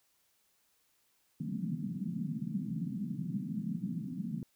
pink band-pass noise, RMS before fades -37 dBFS, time 1.4-4.43 s, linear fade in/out 2 ms, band 150 to 240 Hz, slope 48 dB/octave, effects white hiss -73 dBFS RMS until 4.55 s

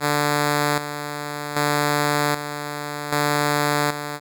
5% pulse tone with tremolo, 146.83 Hz, D3, in tune, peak -7 dBFS, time 0-4.2 s, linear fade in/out 50 ms, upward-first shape square, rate 0.64 Hz, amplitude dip 65%, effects none

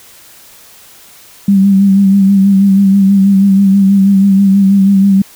sine tone with vibrato, 196 Hz, G3, in tune, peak -4 dBFS, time 1.48-5.22 s, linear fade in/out 5 ms, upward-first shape sine, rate 6.2 Hz, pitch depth 37 cents each way, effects white hiss -39 dBFS RMS until 5.35 s

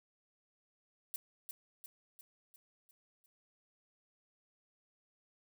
violet noise with echo, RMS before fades -40 dBFS, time 1.14-1.16 s, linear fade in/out 0 ms, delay 350 ms, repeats 6, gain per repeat -5 dB, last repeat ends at 3.26 s, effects none

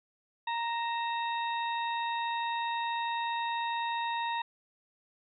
harmonic tone with a mistuned harmonic, 932.3 Hz, A#5, in tune, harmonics 1 / 2 / 3 / 4, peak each -31 / -39 / -43 / -41 dBFS, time 0.47-4.42 s, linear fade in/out 5 ms, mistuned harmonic 3, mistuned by -77 cents, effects none

